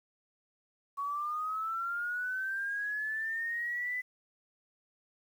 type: linear sweep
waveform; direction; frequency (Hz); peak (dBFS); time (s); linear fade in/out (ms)
sine; up; 1113 to 2008; -32; 0.97-4.02; 20
effects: 10-bit